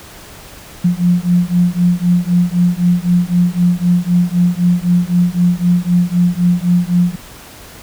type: beating tone pair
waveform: sine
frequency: 174.61 / 178.51 Hz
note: F3 / F3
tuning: 0 / +38 cents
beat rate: 3.9 Hz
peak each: -13 dBFS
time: 0.84-7.16 s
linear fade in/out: 10 ms
effects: pink hiss -36 dBFS RMS until 7.82 s